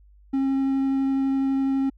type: tone with vibrato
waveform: triangle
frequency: 270 Hz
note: C#4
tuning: 45 cents flat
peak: -18 dBFS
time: 0.33-1.9 s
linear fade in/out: 10 ms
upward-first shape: triangle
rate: 12 Hz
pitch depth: 8 cents each way
effects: added 50 Hz sine -50 dBFS peak until 1.97 s